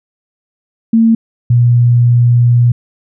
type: tone pair in turn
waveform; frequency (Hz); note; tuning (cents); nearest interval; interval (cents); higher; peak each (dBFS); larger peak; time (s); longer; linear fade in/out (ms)
sine; 226.4 / 120.49; A3 / B2; +50 / -42; major seventh; 1092; first; -5; neither; 0.93-1.15 / 1.5-2.72; second; 5
effects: none